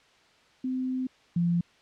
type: tone pair in turn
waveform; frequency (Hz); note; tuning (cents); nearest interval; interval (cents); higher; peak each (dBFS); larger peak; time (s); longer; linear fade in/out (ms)
sine; 257.4 / 172.12; C4 / F3; -28 / -25; perfect fifth; 697; first; -27 / -22; second; 0.64-1.07 / 1.36-1.61; first; 5
effects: white hiss -60 dBFS RMS until 1.81 s + low-pass 4000 Hz 12 dB/octave